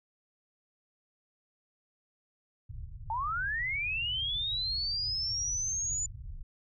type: low-pass noise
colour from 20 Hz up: pink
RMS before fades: -43 dBFS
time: 2.69-6.43 s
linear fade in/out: 10 ms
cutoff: 130 Hz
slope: 48 dB/octave
type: linear sweep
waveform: sine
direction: up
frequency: 854 to 7040 Hz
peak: -30 dBFS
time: 3.1-6.06 s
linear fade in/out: 2 ms
effects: none